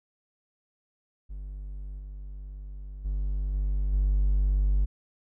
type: tone with level steps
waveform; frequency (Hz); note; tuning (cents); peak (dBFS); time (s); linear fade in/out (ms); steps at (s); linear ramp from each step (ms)
triangle; 49; G1; 0; -33 / -35 / -24 / -22 / -18; 1.29-4.86; 20; 1.98 / 3.04 / 3.53 / 3.92; 20
effects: tanh soft clip ceiling -14 dBFS